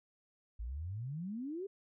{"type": "exponential sweep", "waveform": "sine", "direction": "up", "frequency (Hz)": [51.91, 410], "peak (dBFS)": -38, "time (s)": [0.59, 1.67], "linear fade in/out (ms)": 10, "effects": []}